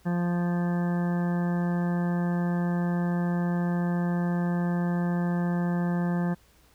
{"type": "harmonic tone", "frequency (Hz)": 174.61, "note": "F3", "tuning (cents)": 0, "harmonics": [1, 2, 3, 4, 5, 6, 7, 9, 10], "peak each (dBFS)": [-24, -36, -39, -40, -41, -46, -46, -44, -45], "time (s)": [0.05, 6.35], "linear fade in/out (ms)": 20, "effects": ["added 60 Hz sine -61 dBFS peak until 6.74 s", "pink hiss -61 dBFS RMS until 6.74 s"]}